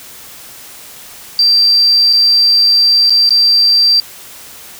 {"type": "tone with dropouts", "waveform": "sine", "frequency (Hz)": 4699, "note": "D8", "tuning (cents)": 0, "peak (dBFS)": -6, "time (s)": [1.39, 4], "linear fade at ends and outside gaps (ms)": 1, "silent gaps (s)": [[2.129, 2.133], [3.097, 3.104], [3.292, 3.306]], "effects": ["white hiss -34 dBFS RMS until 4.79 s"]}